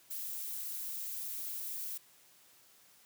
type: noise with amplitude modulation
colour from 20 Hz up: violet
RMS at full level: -39 dBFS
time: 0.1-1.98 s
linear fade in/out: 10 ms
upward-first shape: sine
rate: 207 Hz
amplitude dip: 30%
effects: white hiss -63 dBFS RMS until 3.05 s + high-pass 80 Hz 12 dB/octave